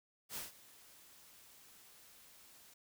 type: noise with ADSR envelope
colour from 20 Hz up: white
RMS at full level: -42 dBFS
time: 0.29-2.74 s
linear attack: 72 ms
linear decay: 150 ms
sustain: -19 dB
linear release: 7 ms
effects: none